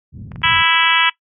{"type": "low-pass noise", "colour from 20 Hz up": "white", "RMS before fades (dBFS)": -29, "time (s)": [0.12, 0.64], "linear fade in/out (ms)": 50, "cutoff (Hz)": 170, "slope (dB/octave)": 24}
{"type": "clicks", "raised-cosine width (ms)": 0.5, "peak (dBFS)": -23, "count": 11, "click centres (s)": [0.318, 0.359, 0.418, 0.468, 0.538, 0.569, 0.654, 0.745, 0.833, 0.867, 0.922]}
{"type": "harmonic tone", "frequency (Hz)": 329.6, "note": "E4", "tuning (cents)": 0, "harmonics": [3, 4, 5, 6, 7, 8, 9, 10], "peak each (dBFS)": [-20, -20, -20, -20, -20, -20, -20, -20], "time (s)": [0.43, 1.1], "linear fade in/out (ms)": 10}
{"effects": ["noise-tail reverb RT60 0.1 s tail -19 dB re dry", "high-pass 80 Hz 12 dB/octave"]}